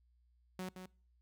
sawtooth tone with echo, 184.9 Hz, F#3, 1 cent flat, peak -36 dBFS, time 0.59-0.69 s, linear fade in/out 2 ms, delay 170 ms, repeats 1, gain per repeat -7 dB, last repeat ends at 0.86 s, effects noise-tail reverb RT60 0.5 s tail -25 dB re dry + added 60 Hz sine -68 dBFS peak until 1.21 s

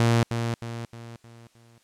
sawtooth tone with echo, 116.54 Hz, A#2, in tune, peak -14 dBFS, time 0-0.23 s, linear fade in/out 0 ms, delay 310 ms, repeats 5, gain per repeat -7 dB, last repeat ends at 1.78 s, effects white hiss -64 dBFS RMS until 1.83 s + low-pass 9000 Hz 12 dB/octave

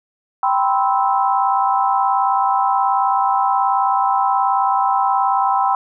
sine chord, C major seventh, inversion second, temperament equal with one note detuned, 784 / 987.8 / 1046.5 / 1309.4 Hz, G5 / B5 / C6 / E6, 0 / 0 / 0 / -12 cents, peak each -17 / -19 / -21 / -22 dBFS, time 0.43-5.75 s, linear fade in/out 2 ms, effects none

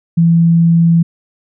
sine tone, 167.4 Hz, E3, 27 cents sharp, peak -6 dBFS, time 0.17-1.03 s, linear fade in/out 10 ms, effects none

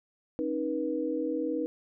sine tone cluster, 271.4 / 312.1 / 484.8 Hz, C#4 / D#4 / B4, -36 / +5 / -32 cents, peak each -35 / -31 / -32 dBFS, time 0.39-1.66 s, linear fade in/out 0 ms, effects none

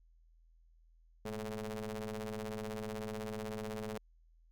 sawtooth ring-modulated tone, 110 Hz, A2, in tune, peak -32 dBFS, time 1.25-3.98 s, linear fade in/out 5 ms, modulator 322 Hz, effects added 41 Hz sine -62 dBFS peak until 4.51 s

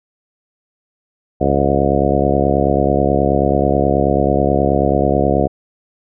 harmonic tone with a mistuned harmonic, 69.3 Hz, C#2, in tune, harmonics 1 / 2 / 3 / 4 / 5 / 6 / 7 / 8 / 9 / 10, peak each -21 / -21 / -21 / -21 / -21 / -21 / -21 / -21 / -21 / -21 dBFS, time 1.4-5.48 s, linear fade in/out 20 ms, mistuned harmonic 10, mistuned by +61 cents, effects none

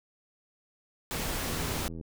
pink noise, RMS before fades -33 dBFS, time 1.11-1.88 s, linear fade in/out 0 ms
click train, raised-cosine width 3 ms, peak -29 dBFS, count 43, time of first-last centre 1.5-2.012 s, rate 82.1 Hz
effects none

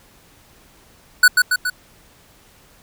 square tone with echo, 1480 Hz, F#6, in tune, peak -7 dBFS, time 1.23-1.28 s, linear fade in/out 5 ms, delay 140 ms, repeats 3, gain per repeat -4 dB, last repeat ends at 1.7 s, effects pink hiss -51 dBFS RMS until 2.82 s

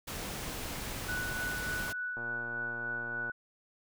pink noise, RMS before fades -39 dBFS, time 0.07-1.93 s, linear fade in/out 10 ms
sine tone with tremolo, 1480 Hz, F#6, in tune, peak -33 dBFS, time 1.08-3.32 s, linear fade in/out 10 ms, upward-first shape sine, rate 3.4 Hz, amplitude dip 30%
click train, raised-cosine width 1 ms, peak -31 dBFS, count 134, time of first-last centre 2.17-3.297 s, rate 118 Hz
effects none

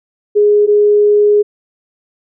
sine tone pair in turn, 415.3 / 415.3 Hz, G#4 / G#4, 0 / 0 cents, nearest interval unison, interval 0 cents, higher neither, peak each -6 dBFS, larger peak neither, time 0.35-0.67 / 0.67-1.43 s, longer second, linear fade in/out 20 ms, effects none

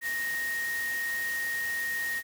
sine tone in noise, 1864.7 Hz, A#6, in tune, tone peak -29 dBFS, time 0.01-2.23 s, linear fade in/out 50 ms, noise white, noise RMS -40 dBFS, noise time 0.01-2.23 s, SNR +8 dB, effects none

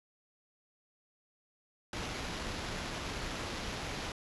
pink noise with sample-and-hold, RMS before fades -39 dBFS, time 1.93-4.12 s, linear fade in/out 2 ms, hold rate 8820 Hz, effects resampled to 24000 Hz

